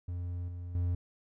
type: tone with level steps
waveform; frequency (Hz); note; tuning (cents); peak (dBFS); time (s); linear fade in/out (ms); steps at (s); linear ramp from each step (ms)
triangle; 88.1; F2; +16; -32 / -36 / -26; 0.08-0.95; 5; 0.48 / 0.75; 2
effects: none